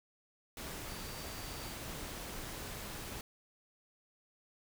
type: tone in noise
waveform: sine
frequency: 4643 Hz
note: D8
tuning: 21 cents flat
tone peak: -54 dBFS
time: 0.89-1.74 s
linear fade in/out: 2 ms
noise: pink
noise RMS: -44 dBFS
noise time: 0.57-3.21 s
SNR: -13 dB
effects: none